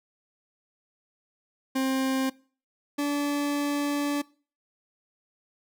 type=tone pair in turn; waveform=40% pulse; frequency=264.6 / 288.5 Hz; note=C4 / D4; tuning=+20 / -31 cents; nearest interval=minor second; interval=149 cents; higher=second; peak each=-23 / -24 dBFS; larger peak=first; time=1.75-2.3 / 2.98-4.22 s; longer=second; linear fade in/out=10 ms; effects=noise-tail reverb RT60 0.4 s tail -22 dB re dry